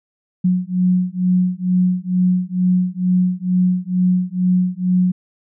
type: beating tone pair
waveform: sine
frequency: 180.9 / 183.1 Hz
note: F#3 / F#3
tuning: -39 / -18 cents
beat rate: 2.2 Hz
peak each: -17 dBFS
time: 0.44-5.12 s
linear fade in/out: 10 ms
effects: none